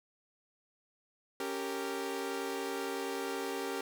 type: chord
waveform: sawtooth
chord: G diminished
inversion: second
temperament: equal with one note detuned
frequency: 277.2 / 392 / 462.7 Hz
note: Db4 / G4 / Bb4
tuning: 0 / 0 / -13 cents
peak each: -37 / -34 / -36 dBFS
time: 1.4-3.81 s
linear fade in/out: 2 ms
effects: none